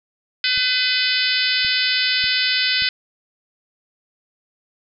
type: harmonic tone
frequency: 505 Hz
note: B4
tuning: 39 cents sharp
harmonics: 3 / 4 / 5 / 6 / 7 / 8 / 9 / 10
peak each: -25 / -25 / -25 / -25 / -25 / -25 / -25 / -25 dBFS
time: 0.44-2.89 s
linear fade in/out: 2 ms
type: clicks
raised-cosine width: 5 ms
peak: -27 dBFS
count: 4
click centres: 0.576 / 1.648 / 2.241 / 2.822 s
effects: none